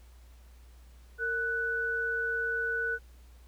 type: tone pair together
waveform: sine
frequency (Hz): 458.7 / 1486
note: A#4 / F#6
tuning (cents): -28 / +7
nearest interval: octave + minor sixth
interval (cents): 2035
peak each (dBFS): -36 / -29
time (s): 1.18-2.99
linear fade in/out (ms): 50
effects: added 60 Hz sine -51 dBFS peak until 3.47 s + pink hiss -64 dBFS RMS until 3.47 s